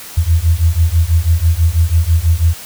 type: beating tone pair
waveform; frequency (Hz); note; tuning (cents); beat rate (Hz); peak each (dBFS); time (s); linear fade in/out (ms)
sine; 79.9 / 86; D#2 / F2; +47 / -26; 6.1; -12; 0.17-2.54; 10
effects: white hiss -32 dBFS RMS until 2.65 s